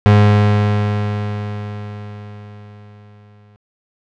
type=tone with exponential decay; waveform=35% pulse; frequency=103.83 Hz; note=G#2; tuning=in tune; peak=-4 dBFS; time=0.06-3.56 s; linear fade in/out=0 ms; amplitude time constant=760 ms; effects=low-pass 3000 Hz 12 dB/octave